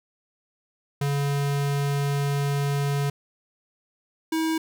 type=tone pair in turn; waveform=square; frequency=141.7 / 321.2 Hz; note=C#3 / E4; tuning=+38 / -45 cents; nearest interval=octave + major second; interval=1417 cents; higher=second; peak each=-23 dBFS; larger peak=neither; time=1.01-3.1 / 4.32-4.58 s; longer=first; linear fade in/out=5 ms; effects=none